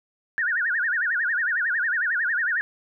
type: tone with vibrato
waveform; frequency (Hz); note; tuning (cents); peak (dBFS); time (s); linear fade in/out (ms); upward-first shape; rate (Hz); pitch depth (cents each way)
sine; 1633; G#6; -30; -21; 0.38-2.61; 0; sine; 11; 240
effects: none